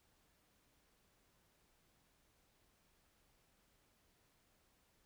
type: silence
effects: pink hiss -75 dBFS RMS until 5.05 s